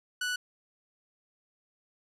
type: tone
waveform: sawtooth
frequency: 1480 Hz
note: F#6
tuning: in tune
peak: -26 dBFS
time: 0.21-0.36 s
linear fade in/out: 5 ms
effects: low-pass 10000 Hz 12 dB/octave